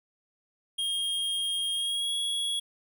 square tone with pitch glide, 3239 to 3338 Hz, G#7 to G#7, -44 to +8 cents, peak -28 dBFS, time 0.78-2.6 s, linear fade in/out 10 ms, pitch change +52 cents, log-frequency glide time 1.74-2.14 s, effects none

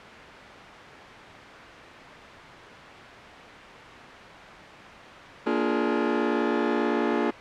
sawtooth chord, Bb dominant seventh, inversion none, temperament just, 233.1 / 291.4 / 349.6 / 419.5 Hz, Bb3 / D4 / F4 / Ab4, 0 / -13 / +2 / +17 cents, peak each -24 dBFS, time 5.46-7.31 s, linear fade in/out 10 ms, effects white hiss -41 dBFS RMS until 7.4 s + low-pass 2000 Hz 12 dB/octave

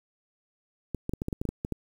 clicks, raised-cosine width 3 ms, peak -17 dBFS, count 11, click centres 0.947 / 1.094 / 1.136 / 1.219 / 1.284 / 1.328 / 1.415 / 1.453 / 1.49 / 1.649 / 1.723 s, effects 8-bit

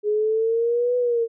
sine exponential two-way sweep, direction up then down, 415.3 to 495.9 to 454 Hz, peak -18 dBFS, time 0.03-1.28 s, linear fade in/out 50 ms, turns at 0.97 s, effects none

